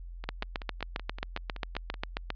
two click trains, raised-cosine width 0.3 ms, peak -15 / -24 dBFS, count 16 / 10, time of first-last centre 0.29-2.303 / 0.24-1.941 s, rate 7.45 / 5.29 Hz, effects added 43 Hz sine -40 dBFS peak until 2.35 s + resampled to 11025 Hz

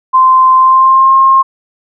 sine tone with pitch glide, 1039 to 1068.2 Hz, C6 to C6, -12 to +36 cents, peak -3 dBFS, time 0.13-1.43 s, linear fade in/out 20 ms, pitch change +48 cents, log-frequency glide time 0.56-1.14 s, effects none

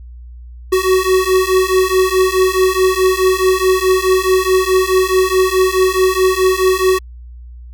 square beating tone pair, 371.6 / 376.3 Hz, F#4 / F#4, +7 / +29 cents, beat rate 4.7 Hz, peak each -15 / -14 dBFS, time 0.72-6.99 s, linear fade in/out 10 ms, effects added 60 Hz sine -31 dBFS peak until 7.73 s

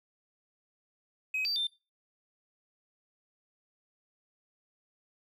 triangle tone with pitch steps, 2533 / 4651 / 3579 Hz, D#7 / D8 / A7, +30 / -18 / +29 cents, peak -26 dBFS, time 1.34-1.67 s, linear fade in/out 5 ms, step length 110 ms, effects noise-tail reverb RT60 0.3 s tail -23 dB re dry + tanh soft clip ceiling -25 dBFS

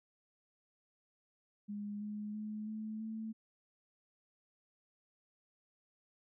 sine tone with pitch steps, 205.9 / 209.5 / 213.2 / 216.9 / 220.7 Hz, G#3 / G#3 / G#3 / A3 / A3, -15 / +15 / +46 / -25 / +5 cents, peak -39 dBFS, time 1.68-3.33 s, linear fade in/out 20 ms, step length 330 ms, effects none

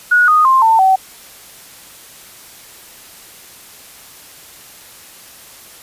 sine tone with pitch steps, 1456 / 1238.6 / 1053.6 / 896.3 / 762.4 Hz, F#6 / D#6 / C6 / A5 / G5, -28 / -8 / +12 / +32 / -48 cents, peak -7 dBFS, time 0.11-0.96 s, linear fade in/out 10 ms, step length 170 ms, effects white hiss -39 dBFS RMS until 5.82 s + resampled to 32000 Hz

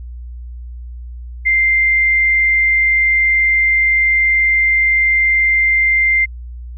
sine tone, 2093 Hz, C7, in tune, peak -10 dBFS, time 1.45-6.26 s, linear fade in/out 20 ms, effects added 60 Hz sine -27 dBFS peak until 6.77 s

